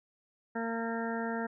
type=harmonic tone; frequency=229 Hz; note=A#3; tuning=31 cents flat; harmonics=1 / 2 / 3 / 4 / 6 / 7 / 8; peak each=-35 / -38 / -40 / -41 / -43 / -43 / -44 dBFS; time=0.55-1.47 s; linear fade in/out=10 ms; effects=none